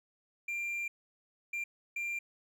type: tone bursts at uneven times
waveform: triangle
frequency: 2380 Hz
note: D7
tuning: 22 cents sharp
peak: -32 dBFS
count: 3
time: 0.48-0.88 / 1.53-1.64 / 1.96-2.19 s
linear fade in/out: 5 ms
effects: none